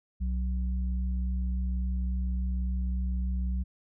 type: tone pair together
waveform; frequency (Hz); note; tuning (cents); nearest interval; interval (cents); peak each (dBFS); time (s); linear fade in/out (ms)
sine; 62.95 / 185.3; B1 / F#3; +34 / +3; octave + perfect fifth; 1869; -27 / -37; 0.2-3.64; 20
effects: none